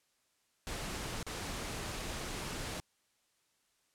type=noise with dropouts; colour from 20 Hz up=pink; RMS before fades=-40 dBFS; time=0.67-2.8 s; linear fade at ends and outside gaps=0 ms; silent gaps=1.228-1.266 s; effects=white hiss -75 dBFS RMS until 3.94 s + low-pass 10000 Hz 12 dB/octave